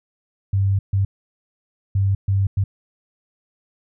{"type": "tone bursts at uneven times", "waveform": "sine", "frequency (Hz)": 98, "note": "G2", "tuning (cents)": 0, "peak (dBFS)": -15, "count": 5, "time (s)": [[0.53, 0.79], [0.93, 1.05], [1.95, 2.15], [2.28, 2.47], [2.57, 2.64]], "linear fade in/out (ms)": 5, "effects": []}